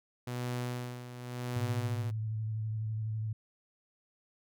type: tone with tremolo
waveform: sawtooth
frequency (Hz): 123.2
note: B2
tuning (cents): -4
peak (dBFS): -29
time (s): 0.27-2.11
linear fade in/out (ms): 5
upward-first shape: sine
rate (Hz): 0.9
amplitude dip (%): 70
type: tone with vibrato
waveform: sine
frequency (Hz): 109.3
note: A2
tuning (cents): -11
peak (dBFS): -32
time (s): 1.56-3.33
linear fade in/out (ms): 5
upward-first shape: square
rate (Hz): 12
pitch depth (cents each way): 20
effects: none